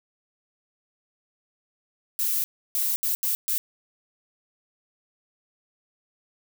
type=noise bursts at uneven times; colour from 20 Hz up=violet; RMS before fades=-25 dBFS; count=5; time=2.19-2.44 / 2.75-2.96 / 3.03-3.15 / 3.23-3.35 / 3.48-3.58 s; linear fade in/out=0 ms; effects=none